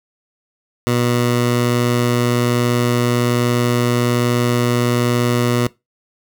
15% pulse tone, 121.2 Hz, B2, 32 cents flat, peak -8 dBFS, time 0.87-5.67 s, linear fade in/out 0 ms, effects noise-tail reverb RT60 0.2 s tail -20 dB re dry

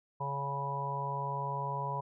harmonic tone, 140 Hz, C#3, 18 cents sharp, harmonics 1 / 3 / 4 / 5 / 6 / 7, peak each -38 / -45 / -44 / -46 / -44 / -35 dBFS, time 0.2-2.01 s, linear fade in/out 10 ms, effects none

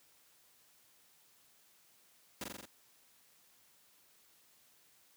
pink noise with echo, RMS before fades -41 dBFS, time 2.41-2.44 s, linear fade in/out 2 ms, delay 43 ms, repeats 5, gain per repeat -2 dB, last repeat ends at 2.655 s, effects white hiss -67 dBFS RMS until 5.16 s + high-pass 80 Hz 12 dB/octave

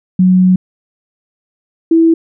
sine tone pair in turn, 184.3 / 328.4 Hz, F#3 / E4, -7 / -6 cents, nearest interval minor seventh, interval 1001 cents, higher second, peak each -5 dBFS, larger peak neither, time 0.19-0.56 / 1.91-2.14 s, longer first, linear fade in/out 5 ms, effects none

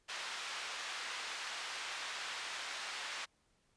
pink band-pass noise, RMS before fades -43 dBFS, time 0.08-3.26 s, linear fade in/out 20 ms, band 1200 to 5100 Hz, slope 12 dB/octave, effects pink hiss -75 dBFS RMS until 3.76 s + resampled to 22050 Hz

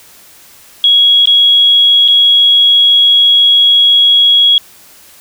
sine tone with dropouts, 3322 Hz, G#7, in tune, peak -4 dBFS, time 0.84-4.58 s, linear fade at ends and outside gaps 1 ms, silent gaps 1.256-1.273 / 2.079-2.084 s, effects white hiss -40 dBFS RMS until 5.2 s

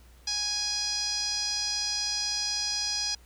5% pulse tone with low-pass filter, 828 Hz, G#5, 5 cents flat, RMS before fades -30 dBFS, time 0.27-3.15 s, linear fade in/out 5 ms, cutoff 5300 Hz, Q 9.2, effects added 60 Hz sine -52 dBFS peak until 3.25 s + pink hiss -60 dBFS RMS until 3.25 s

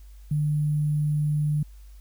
sine tone with sample-and-hold, 150 Hz, D3, 37 cents sharp, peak -21 dBFS, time 0.31-1.63 s, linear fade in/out 5 ms, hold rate 11025 Hz, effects added 50 Hz sine -43 dBFS peak until 2 s + white hiss -62 dBFS RMS until 2 s

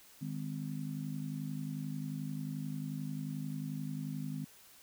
harmonic tone, 51.3 Hz, G#1, 21 cents flat, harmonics 3 / 4 / 5, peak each -39 / -43 / -42 dBFS, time 0.21-4.45 s, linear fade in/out 10 ms, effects white hiss -59 dBFS RMS until 4.82 s

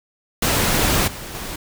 pink noise with level steps, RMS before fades -18 / -33 / -30 dBFS, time 0.42-1.56 s, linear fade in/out 5 ms, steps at 1.07 / 1.34 s, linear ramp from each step 10 ms, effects none

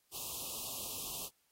white band-stop noise, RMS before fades -42 dBFS, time 0.11-1.3 s, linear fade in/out 50 ms, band 1200 to 2600 Hz, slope 96 dB/octave, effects white hiss -75 dBFS RMS until 1.51 s + AAC 48 kbps

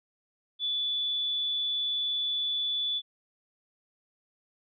sine tone, 3461 Hz, A7, 29 cents flat, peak -27 dBFS, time 0.59-3.02 s, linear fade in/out 50 ms, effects none

